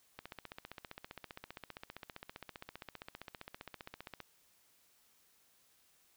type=click train; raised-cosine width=0.3 ms; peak=-29 dBFS; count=62; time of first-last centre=0.19-4.203 s; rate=15.2 Hz; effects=white hiss -70 dBFS RMS until 6.16 s